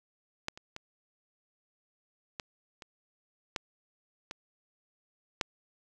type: clicks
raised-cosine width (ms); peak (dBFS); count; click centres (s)
0.2; -15 / -29 / -23 / -19 / -28 / -15 / -22 / -11; 8; 0.484 / 0.575 / 0.764 / 2.398 / 2.822 / 3.562 / 4.311 / 5.412
effects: none